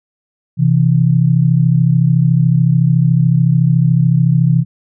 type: tone pair together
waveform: sine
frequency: 130 / 163.79 Hz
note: C3 / E3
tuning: -11 / -11 cents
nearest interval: major third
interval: 400 cents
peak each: -11 dBFS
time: 0.57-4.65 s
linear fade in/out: 50 ms
effects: none